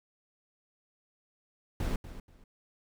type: noise with echo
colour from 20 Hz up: brown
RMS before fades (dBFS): -31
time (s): 1.8-1.96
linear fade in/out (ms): 2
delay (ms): 240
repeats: 2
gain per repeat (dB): -13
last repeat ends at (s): 2.44
effects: none